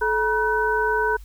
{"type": "tone cluster", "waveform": "sine", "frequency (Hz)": [432.6, 959, 1510], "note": ["A4", "A#5", "F#6"], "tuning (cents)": [-29, 49, 35], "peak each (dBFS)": -23, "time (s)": [0.01, 1.17], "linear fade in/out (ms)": 10, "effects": ["added 50 Hz sine -38 dBFS peak until 1.24 s", "white hiss -56 dBFS RMS until 1.24 s"]}